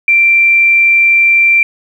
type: tone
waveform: sine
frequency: 2356 Hz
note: D7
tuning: 5 cents sharp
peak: -5 dBFS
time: 0.08-1.63 s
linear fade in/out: 2 ms
effects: 7-bit